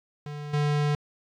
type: tone with level steps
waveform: square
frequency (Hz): 147.3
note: D3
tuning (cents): +6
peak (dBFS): -35 / -23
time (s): 0.26-0.95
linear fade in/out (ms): 2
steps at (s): 0.53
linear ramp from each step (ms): 10
effects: low-pass 5000 Hz 12 dB/octave + 10-bit